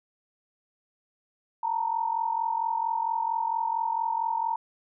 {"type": "tone pair together", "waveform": "sine", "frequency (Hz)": [900, 944.4], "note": ["A5", "A#5"], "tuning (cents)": [39, 22], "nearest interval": "minor second", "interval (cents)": 83, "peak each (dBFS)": [-27, -29], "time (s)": [1.63, 4.56], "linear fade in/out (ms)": 5, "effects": []}